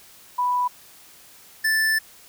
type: tone pair in turn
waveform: sine / square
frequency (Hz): 987.8 / 1760.1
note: B5 / A6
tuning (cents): 0 / 0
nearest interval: minor seventh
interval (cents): 1000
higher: second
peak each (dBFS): -19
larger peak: neither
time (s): 0.38-0.68 / 1.64-1.99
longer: second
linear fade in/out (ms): 10
effects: white hiss -49 dBFS RMS until 2.28 s